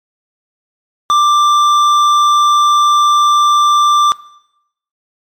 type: tone with hard clipping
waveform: triangle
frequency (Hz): 1181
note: D6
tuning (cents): +9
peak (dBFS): -9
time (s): 1.1-4.12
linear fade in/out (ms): 0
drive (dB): 13
effects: noise-tail reverb RT60 0.8 s tail -19 dB re dry + MP3 96 kbps